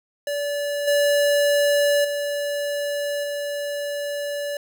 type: tone with level steps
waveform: square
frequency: 577 Hz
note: D5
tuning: 31 cents flat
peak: -24 / -17 / -24 / -26 dBFS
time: 0.27-4.57 s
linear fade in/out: 2 ms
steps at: 0.87 / 2.04 / 3.23 s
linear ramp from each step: 10 ms
effects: none